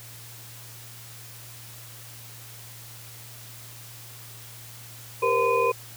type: tone cluster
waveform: sine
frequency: 399.5 / 472.6 / 517 / 1021 / 2468 Hz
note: G4 / A#4 / C5 / C6 / D#7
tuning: +33 / +24 / -21 / -43 / -15 cents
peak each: -29 / -23 / -29 / -24 / -30 dBFS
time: 5.22-5.72 s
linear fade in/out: 10 ms
effects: added 116 Hz sine -46 dBFS peak until 5.96 s + white hiss -45 dBFS RMS until 5.96 s